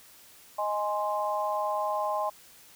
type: chord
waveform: sine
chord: Ab major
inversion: second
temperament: equal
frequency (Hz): 622.3 / 830.6 / 1046.5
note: Eb5 / Ab5 / C6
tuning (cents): 0 / 0 / 0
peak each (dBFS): -31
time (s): 0.58-2.3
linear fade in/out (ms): 10
effects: white hiss -54 dBFS RMS until 2.75 s